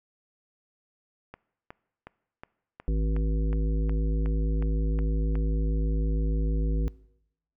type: click train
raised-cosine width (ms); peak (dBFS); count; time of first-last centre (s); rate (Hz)
0.5; -26; 12; 1.34-5.355; 2.74
type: harmonic tone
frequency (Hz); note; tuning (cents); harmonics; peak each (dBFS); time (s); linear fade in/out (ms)
53.2; G#1; +42; 1 / 3 / 5 / 7 / 9; -23 / -33 / -37 / -40 / -42; 2.88-6.88; 0
effects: noise-tail reverb RT60 0.8 s tail -22 dB re dry